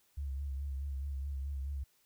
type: tone with vibrato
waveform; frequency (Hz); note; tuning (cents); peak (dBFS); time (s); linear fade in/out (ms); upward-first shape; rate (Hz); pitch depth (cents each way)
sine; 69.1; C#2; -5; -35; 0.17-1.84; 10; sine; 4.7; 56
effects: white hiss -71 dBFS RMS until 2.05 s